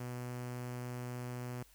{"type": "tone with notch filter", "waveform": "sawtooth", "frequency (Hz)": 123.47, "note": "B2", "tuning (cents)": 0, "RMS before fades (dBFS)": -42, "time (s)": [0, 1.63], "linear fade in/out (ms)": 5, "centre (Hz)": 3700, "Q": 1.7, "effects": ["added 50 Hz sine -65 dBFS peak until 1.74 s", "white hiss -65 dBFS RMS until 1.74 s"]}